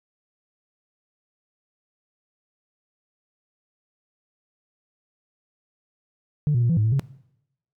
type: tone with pitch steps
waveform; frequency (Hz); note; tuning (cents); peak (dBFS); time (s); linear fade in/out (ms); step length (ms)
sine; 148.5 / 120.3 / 118.6 / 167.1 / 106.9 / 111.2 / 136.9; D3 / B2 / A#2 / E3 / A2 / A2 / C#3; +20 / -45 / +30 / +24 / -49 / +19 / -21; -16; 6.47-6.995; 0; 75
effects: noise-tail reverb RT60 0.8 s tail -20 dB re dry + tanh soft clip ceiling -14 dBFS